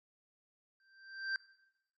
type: tone with exponential growth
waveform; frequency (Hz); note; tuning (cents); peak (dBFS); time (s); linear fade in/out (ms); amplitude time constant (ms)
square; 1568; G6; 0; -32; 0.8-1.36; 1; 120
effects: noise-tail reverb RT60 0.9 s tail -20 dB re dry + resampled to 16000 Hz